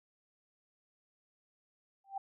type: tone with exponential growth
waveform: sine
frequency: 784 Hz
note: G5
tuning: in tune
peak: -32 dBFS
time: 2.04-2.18 s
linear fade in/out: 5 ms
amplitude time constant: 30 ms
effects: none